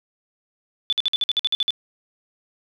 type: tone bursts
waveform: sine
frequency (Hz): 3485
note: A7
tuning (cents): -17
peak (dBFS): -17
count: 11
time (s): 0.9-1.706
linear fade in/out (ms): 0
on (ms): 26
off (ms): 52
effects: none